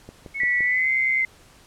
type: click train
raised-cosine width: 2 ms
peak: -25 dBFS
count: 4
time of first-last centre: 0.09-0.606 s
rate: 5.81 Hz
type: tone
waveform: sine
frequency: 2200 Hz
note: C#7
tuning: 14 cents flat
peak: -27 dBFS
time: 0.34-1.23 s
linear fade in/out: 20 ms
type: tone with pitch glide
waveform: sine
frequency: 1956 to 2071 Hz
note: B6 to C7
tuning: -17 to -18 cents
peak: -19 dBFS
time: 0.4-1.25 s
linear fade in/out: 2 ms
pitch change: +99 cents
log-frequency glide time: 0.62-0.9 s
effects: pink hiss -52 dBFS RMS until 1.66 s + low-pass 11000 Hz 12 dB/octave